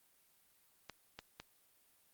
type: clicks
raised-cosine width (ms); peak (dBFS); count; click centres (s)
0.2; -28; 3; 0.897 / 1.19 / 1.4
effects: white hiss -71 dBFS RMS until 2.13 s + Opus 32 kbps